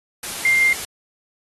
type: tone in noise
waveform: sine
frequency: 2100 Hz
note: C7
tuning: 6 cents sharp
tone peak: -13 dBFS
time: 0.45-0.73 s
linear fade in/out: 2 ms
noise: white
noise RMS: -29 dBFS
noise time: 0.23-0.85 s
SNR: +13 dB
effects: AAC 32 kbps